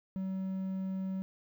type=tone; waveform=triangle; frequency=190 Hz; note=F#3; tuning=46 cents sharp; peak=-31 dBFS; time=0.16-1.22 s; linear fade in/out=0 ms; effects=11-bit